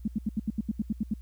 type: tone bursts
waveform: sine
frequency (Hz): 214.2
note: A3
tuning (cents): -46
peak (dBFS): -24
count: 11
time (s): 0.05-1.139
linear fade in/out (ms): 5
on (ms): 29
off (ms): 77
effects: added 60 Hz sine -41 dBFS peak until 1.21 s + white hiss -68 dBFS RMS until 1.21 s